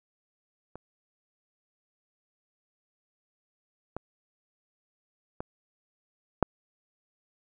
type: clicks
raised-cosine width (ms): 1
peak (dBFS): -27 / -20 / -20 / -6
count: 4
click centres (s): 0.756 / 3.966 / 5.405 / 6.427
effects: none